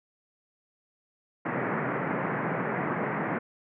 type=band-pass noise; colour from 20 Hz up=pink; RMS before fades=-30 dBFS; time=1.45-3.39 s; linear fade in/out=10 ms; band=130 to 2100 Hz; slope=48 dB/octave; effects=none